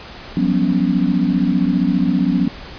sine tone cluster, 176.4 / 191.5 / 244.8 / 278.5 Hz, F3 / G3 / B3 / C#4, +18 / -40 / -15 / +8 cents, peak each -19 dBFS, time 0.37-2.48 s, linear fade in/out 2 ms, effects pink hiss -35 dBFS RMS until 2.78 s + resampled to 11025 Hz

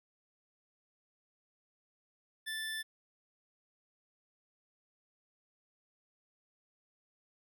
25% pulse tone, 1760 Hz, A6, in tune, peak -33 dBFS, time 2.46-2.83 s, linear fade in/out 20 ms, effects none

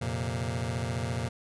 sawtooth chord, F suspended fourth, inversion none, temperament just, 87.31 / 116.41 / 130.96 Hz, F2 / Bb2 / C3, 0 / -2 / +2 cents, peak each -31 / -28 / -31 dBFS, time 0.01-1.29 s, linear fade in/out 10 ms, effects resampled to 24000 Hz

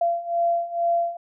sine beating tone pair, 683 / 685.2 Hz, F5 / F5, -39 / -33 cents, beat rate 2.2 Hz, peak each -25 / -22 dBFS, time 0.01-1.17 s, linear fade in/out 5 ms, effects none

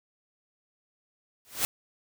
white noise with exponential growth, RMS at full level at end -23 dBFS, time 1.45-1.65 s, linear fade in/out 0 ms, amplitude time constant 43 ms, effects none

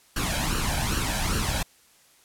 pink noise with flanger, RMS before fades -26 dBFS, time 0.16-1.63 s, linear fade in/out 5 ms, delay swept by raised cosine 0.69 to 1.28 ms, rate 2.5 Hz, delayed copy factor +0.65, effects white hiss -58 dBFS RMS until 2.24 s + low-pass 12000 Hz 12 dB/octave

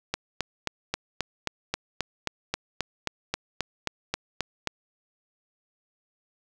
click train, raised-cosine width 0.2 ms, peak -9 dBFS, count 18, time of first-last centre 0.14-4.673 s, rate 3.75 Hz, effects none

